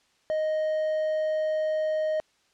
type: tone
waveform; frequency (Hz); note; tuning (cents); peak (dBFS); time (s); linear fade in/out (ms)
triangle; 622.3; D#5; 0; -22; 0.3-2.2; 0
effects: white hiss -66 dBFS RMS until 2.53 s + low-pass 6000 Hz 12 dB/octave